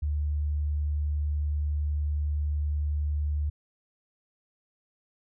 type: tone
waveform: sine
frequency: 74.1 Hz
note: D2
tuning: 16 cents sharp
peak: -25 dBFS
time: 0.02-3.5 s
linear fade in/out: 10 ms
effects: none